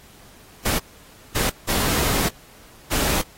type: noise bursts at uneven times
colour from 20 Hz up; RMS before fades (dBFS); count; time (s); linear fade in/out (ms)
pink; -22; 4; 0.65-0.79 / 1.35-1.5 / 1.68-2.29 / 2.91-3.22; 10
effects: pink hiss -49 dBFS RMS until 3.37 s + AAC 48 kbps